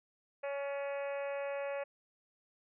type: harmonic tone with a mistuned harmonic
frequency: 280 Hz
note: C#4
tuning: 18 cents sharp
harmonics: 2 / 3 / 4 / 5 / 6 / 7 / 8 / 9 / 10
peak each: -36 / -47 / -51 / -52 / -51 / -53 / -53 / -51 / -61 dBFS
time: 0.43-1.84 s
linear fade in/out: 10 ms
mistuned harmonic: 6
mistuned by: +26 cents
effects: none